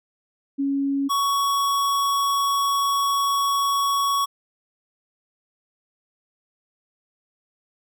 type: tone pair in turn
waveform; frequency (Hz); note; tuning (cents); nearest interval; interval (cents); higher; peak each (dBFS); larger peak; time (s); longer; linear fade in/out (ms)
sine / square; 277.2 / 1117.8; C#4 / C#6; 0 / +14; 2 octaves; 2414; second; -20; neither; 0.58-1.09 / 1.09-4.26; second; 20
effects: none